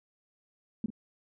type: tone with echo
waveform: sine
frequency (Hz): 220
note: A3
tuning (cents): 0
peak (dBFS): -26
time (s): 0.84-0.86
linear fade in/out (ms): 2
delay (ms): 43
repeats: 1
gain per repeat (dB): -12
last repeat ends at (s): 0.903
effects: none